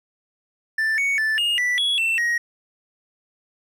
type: tone with pitch steps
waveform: triangle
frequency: 1769 / 2228 / 1757 / 2847 / 1969 / 3360 / 2684 / 1886 Hz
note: A6 / C#7 / A6 / F7 / B6 / G#7 / E7 / A#6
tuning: +9 / +8 / -3 / +33 / -6 / +19 / +31 / +20 cents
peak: -17 dBFS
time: 0.78-2.38 s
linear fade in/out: 5 ms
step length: 200 ms
effects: none